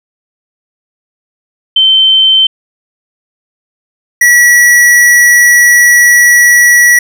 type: tone pair in turn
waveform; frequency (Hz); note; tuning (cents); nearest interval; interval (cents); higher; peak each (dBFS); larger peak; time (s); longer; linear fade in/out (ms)
sine / square; 3096 / 1935.9; G7 / B6; -22 / -35; minor sixth; 813; first; -3; neither; 1.76-2.47 / 4.21-6.99; second; 5
effects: none

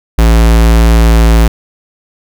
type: tone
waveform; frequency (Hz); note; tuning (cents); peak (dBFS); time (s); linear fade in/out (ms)
square; 56.3; A1; +40; -4; 0.18-1.48; 5
effects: none

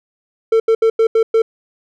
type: tone bursts at uneven times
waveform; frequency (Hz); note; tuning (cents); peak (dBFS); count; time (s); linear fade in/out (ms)
triangle; 448.9; A4; +35; -7; 6; 0.52-0.6 / 0.68-0.75 / 0.82-0.9 / 0.99-1.07 / 1.15-1.23 / 1.34-1.42; 5
effects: none

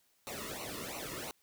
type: noise with flanger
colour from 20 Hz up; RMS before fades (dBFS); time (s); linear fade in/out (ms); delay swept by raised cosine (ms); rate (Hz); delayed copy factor
pink; -42; 0.27-1.31; 0; 0.59 to 1.3; 2.9; -0.95
effects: white hiss -72 dBFS RMS until 1.42 s

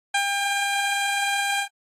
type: tone with ADSR envelope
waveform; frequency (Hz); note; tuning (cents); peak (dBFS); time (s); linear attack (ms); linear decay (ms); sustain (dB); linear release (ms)
15% pulse; 800; G5; +35; -12; 0.14-1.68; 8; 81; -4; 76
effects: AAC 32 kbps

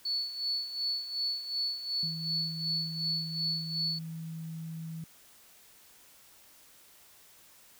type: tone with tremolo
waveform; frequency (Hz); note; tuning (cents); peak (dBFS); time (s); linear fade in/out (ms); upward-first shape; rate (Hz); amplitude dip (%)
sine; 4435; C#8; 0; -28; 0.05-3.99; 5; sine; 2.7; 70
type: tone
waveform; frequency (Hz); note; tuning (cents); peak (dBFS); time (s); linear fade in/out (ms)
sine; 162.3; E3; -27; -37; 2.03-5.04; 2
effects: white hiss -58 dBFS RMS until 7.79 s

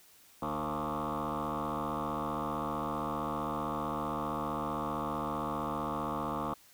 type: tone with frequency modulation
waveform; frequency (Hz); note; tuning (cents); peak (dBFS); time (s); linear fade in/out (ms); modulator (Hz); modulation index
sine; 691; F5; -19; -30; 0.42-6.54; 5; 75.4; 7.3
effects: tanh soft clip ceiling -30 dBFS + white hiss -60 dBFS RMS until 6.73 s

